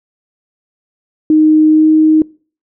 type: tone with pitch glide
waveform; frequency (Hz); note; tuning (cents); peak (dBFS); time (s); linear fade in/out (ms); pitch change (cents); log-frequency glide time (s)
sine; 310 to 312.5; D#4 to D#4; -6 to +8; -5; 1.3-2.22; 2; +14; 1.69-1.87
effects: noise-tail reverb RT60 0.4 s tail -24 dB re dry